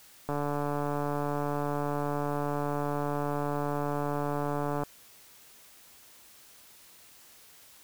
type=click train; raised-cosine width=1 ms; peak=-18 dBFS; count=660; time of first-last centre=0.29-4.835 s; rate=145 Hz; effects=white hiss -55 dBFS RMS until 7.83 s